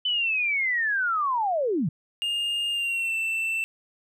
sine linear sweep, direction down, 3034 to 130 Hz, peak -22 dBFS, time 0.05-1.89 s, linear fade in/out 5 ms
triangle tone with pitch glide, 2825 to 2671 Hz, F7 to E7, +19 to +22 cents, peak -23 dBFS, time 2.22-3.64 s, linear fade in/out 0 ms, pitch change -97 cents, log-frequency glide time 2.71-3.15 s
effects none

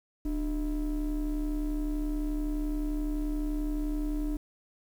triangle ring-modulated tone, 166.8 Hz, E3, 21 cents sharp, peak -23 dBFS, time 0.25-4.37 s, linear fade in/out 5 ms, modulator 131 Hz, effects 9-bit

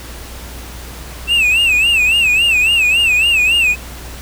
triangle tone with vibrato, 2637 Hz, E7, in tune, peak -8 dBFS, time 1.27-3.76 s, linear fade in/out 50 ms, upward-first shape sine, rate 3.6 Hz, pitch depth 130 cents each way, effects added 60 Hz sine -30 dBFS peak until 4.21 s + pink hiss -33 dBFS RMS until 4.21 s

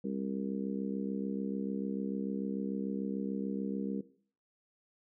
harmonic tone, 66.8 Hz, C2, 36 cents sharp, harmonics 3 / 4 / 5 / 6 / 7, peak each -36 / -39 / -43 / -45 / -42 dBFS, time 0.04-4.01 s, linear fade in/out 5 ms, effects noise-tail reverb RT60 0.5 s tail -18 dB re dry

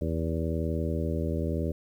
harmonic tone with a mistuned harmonic, 80.8 Hz, E2, 34 cents flat, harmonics 1 / 2 / 3 / 4 / 5 / 6 / 7, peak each -30 / -33 / -35 / -36 / -37 / -38 / -38 dBFS, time 0.01-1.72 s, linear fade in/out 5 ms, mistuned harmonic 7, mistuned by +33 cents, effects 10-bit

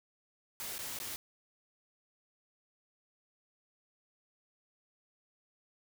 white noise with dropouts, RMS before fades -41 dBFS, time 0.6-1.16 s, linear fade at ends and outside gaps 0 ms, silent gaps 0.781-0.79 / 0.988-1 s, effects none

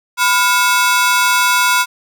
sawtooth ring-modulated tone, 1207 Hz, D6, 47 cents sharp, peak -4 dBFS, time 0.17-1.86 s, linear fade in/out 50 ms, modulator 213 Hz, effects none

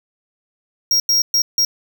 square tone bursts at uneven times, 5600 Hz, F8, 4 cents sharp, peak -13 dBFS, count 4, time 0.91-1 / 1.09-1.22 / 1.34-1.42 / 1.58-1.65 s, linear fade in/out 2 ms, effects none

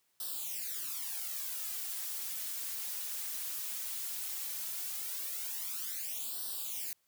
blue noise with flanger, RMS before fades -39 dBFS, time 0.2-6.93 s, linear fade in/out 2 ms, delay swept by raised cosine 0.22 to 4.92 ms, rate 0.16 Hz, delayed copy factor +0.95, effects white hiss -75 dBFS RMS until 7.07 s + high-pass 60 Hz 12 dB/octave

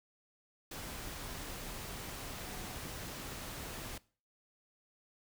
sine tone in noise, 740 Hz, F#5, in tune, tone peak -54 dBFS, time 2.46-2.76 s, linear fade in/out 5 ms, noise pink, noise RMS -44 dBFS, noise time 0.71-3.98 s, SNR -13 dB, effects noise-tail reverb RT60 0.4 s tail -21 dB re dry

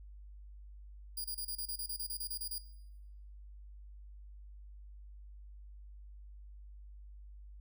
5% pulse tone bursts, 4854 Hz, D#8, 44 cents flat, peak -30 dBFS, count 14, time 1.17-2.583 s, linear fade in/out 5 ms, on 74 ms, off 29 ms, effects noise-tail reverb RT60 0.9 s tail -18 dB re dry + added 50 Hz sine -49 dBFS peak until 7.6 s

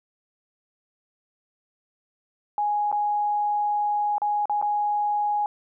sine tone with dropouts, 830.6 Hz, G#5, in tune, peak -21 dBFS, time 2.58-5.46 s, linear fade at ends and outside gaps 1 ms, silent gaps 2.916-2.926 / 4.182-4.218 / 4.456-4.496 / 4.615-4.625 s, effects none

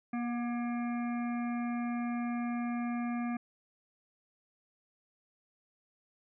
harmonic tone with a mistuned harmonic, 238.5 Hz, A#3, 40 cents sharp, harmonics 1 / 3 / 5 / 7 / 9 / 10, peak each -32 / -42 / -46 / -49 / -51 / -52 dBFS, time 0.13-3.37 s, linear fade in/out 5 ms, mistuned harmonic 3, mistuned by +18 cents, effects none

